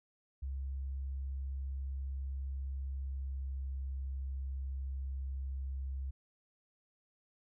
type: tone with pitch glide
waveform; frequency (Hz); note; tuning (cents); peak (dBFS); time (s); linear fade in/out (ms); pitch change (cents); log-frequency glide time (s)
sine; 67.4 to 66.93; C#2 to C2; -48 to +40; -36; 0.42-6.11; 10; -12; 2.97-3.56
effects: none